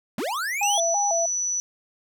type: linear sweep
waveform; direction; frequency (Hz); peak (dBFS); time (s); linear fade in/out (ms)
square; up; 168.9 to 3472; -26; 0.18-0.8; 2
type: tone with vibrato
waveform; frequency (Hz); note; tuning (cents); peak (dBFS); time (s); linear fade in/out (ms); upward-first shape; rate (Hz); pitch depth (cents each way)
sine; 740; F#5; 0; -22; 0.61-1.26; 5; square; 3; 170
type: tone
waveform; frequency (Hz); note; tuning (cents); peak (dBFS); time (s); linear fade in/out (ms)
sine; 5940; F#8; +6; -23; 0.63-1.6; 0
effects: none